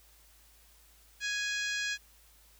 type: harmonic tone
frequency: 830.6 Hz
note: G#5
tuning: in tune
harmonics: 2 / 3 / 4 / 5 / 6 / 7 / 8 / 9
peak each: -34 / -38 / -40 / -42 / -44 / -45 / -46 / -47 dBFS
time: 1.2-1.98 s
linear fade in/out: 50 ms
effects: added 54 Hz sine -62 dBFS peak until 2.59 s + white hiss -62 dBFS RMS until 2.59 s